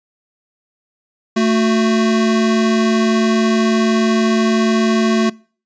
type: tone pair together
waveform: square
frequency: 222.6 / 366.4 Hz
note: A3 / F#4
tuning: +20 / -17 cents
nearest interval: major sixth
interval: 863 cents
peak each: -14 / -19 dBFS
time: 1.36-5.3 s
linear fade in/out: 10 ms
effects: noise-tail reverb RT60 0.4 s tail -24 dB re dry + resampled to 16000 Hz